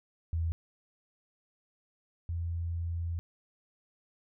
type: tone pair in turn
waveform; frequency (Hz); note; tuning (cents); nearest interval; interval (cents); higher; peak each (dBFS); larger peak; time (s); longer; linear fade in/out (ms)
sine; 82.5 / 84.62; E2 / E2; +2 / +46; unison; 44; second; -28 / -31; first; 0.33-0.52 / 2.29-3.19; second; 0
effects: none